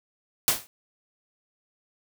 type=noise with exponential decay; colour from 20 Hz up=white; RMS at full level=-17 dBFS; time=0.48-0.67 s; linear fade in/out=0 ms; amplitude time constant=41 ms; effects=none